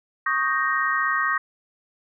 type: chord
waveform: sine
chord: Eb dominant seventh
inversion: third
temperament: equal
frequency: 1108.7 / 1244.5 / 1568 / 1864.7 Hz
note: Db6 / Eb6 / G6 / Bb6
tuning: 0 / 0 / 0 / 0 cents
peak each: -26 / -26 / -27 / -24 dBFS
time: 0.26-1.38 s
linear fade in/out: 5 ms
effects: none